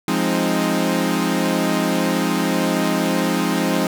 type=chord; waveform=sawtooth; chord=F minor seventh; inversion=none; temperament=equal with one note detuned; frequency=174.61 / 207.7 / 262.8 / 311.1 Hz; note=F3 / Ab3 / C4 / Eb4; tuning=0 / 0 / +8 / 0 cents; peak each=-19 dBFS; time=0.08-3.87 s; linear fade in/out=2 ms; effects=none